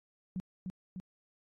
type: tone with echo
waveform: sine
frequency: 185 Hz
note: F#3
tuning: in tune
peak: -33 dBFS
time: 0.36-0.4 s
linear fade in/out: 0 ms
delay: 300 ms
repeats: 2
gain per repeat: -3 dB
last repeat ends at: 1 s
effects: AAC 32 kbps